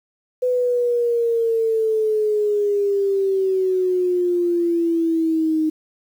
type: exponential sweep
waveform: sine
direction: down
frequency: 503 to 311.1 Hz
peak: -16 dBFS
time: 0.42-5.7 s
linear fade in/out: 10 ms
effects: 8-bit